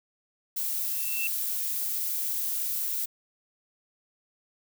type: noise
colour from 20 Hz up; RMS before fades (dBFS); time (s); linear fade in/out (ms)
violet; -30; 0.56-3.06; 10
type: tone with exponential growth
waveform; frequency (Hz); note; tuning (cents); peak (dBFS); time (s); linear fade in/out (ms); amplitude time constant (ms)
sine; 2674; E7; +24; -27; 0.76-1.27; 1; 110
effects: none